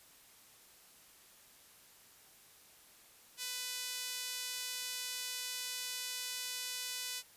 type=tone with high-pass filter; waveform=sawtooth; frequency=498.3 Hz; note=B4; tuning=15 cents sharp; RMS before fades=-41 dBFS; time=3.37-7.23 s; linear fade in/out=50 ms; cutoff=3600 Hz; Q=0.83; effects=white hiss -61 dBFS RMS until 7.36 s + resampled to 32000 Hz